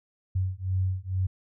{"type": "beating tone pair", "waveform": "sine", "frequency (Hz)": [92.5, 94.7], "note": ["F#2", "F#2"], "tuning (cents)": [0, 41], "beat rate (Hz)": 2.2, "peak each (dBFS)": -28, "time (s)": [0.35, 1.27], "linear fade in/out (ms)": 10, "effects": []}